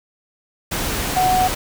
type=tone in noise; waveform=sine; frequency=740 Hz; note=F#5; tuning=in tune; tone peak=-14 dBFS; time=1.16-1.48 s; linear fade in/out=10 ms; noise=pink; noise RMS=-23 dBFS; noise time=0.71-1.55 s; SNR=+6 dB; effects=none